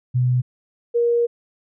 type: tone pair in turn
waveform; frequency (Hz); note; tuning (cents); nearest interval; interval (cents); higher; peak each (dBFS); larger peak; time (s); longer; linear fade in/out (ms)
sine; 125.2 / 472.7; B2 / A#4; +24 / +24; octave + major seventh; 2300; second; -15; neither; 0.14-0.42 / 0.94-1.27; second; 20
effects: none